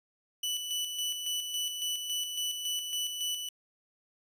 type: tone with tremolo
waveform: sawtooth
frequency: 2973 Hz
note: F#7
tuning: 8 cents sharp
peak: -27 dBFS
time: 0.43-3.49 s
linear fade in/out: 5 ms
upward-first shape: square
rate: 3.6 Hz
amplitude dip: 45%
effects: resampled to 32000 Hz